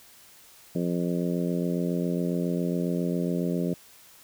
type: harmonic tone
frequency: 87.31 Hz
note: F2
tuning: in tune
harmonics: 2 / 3 / 4 / 5 / 6 / 7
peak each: -27 / -31 / -33 / -35 / -37 / -38 dBFS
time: 0.75-3.74 s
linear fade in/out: 5 ms
effects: white hiss -53 dBFS RMS until 4.23 s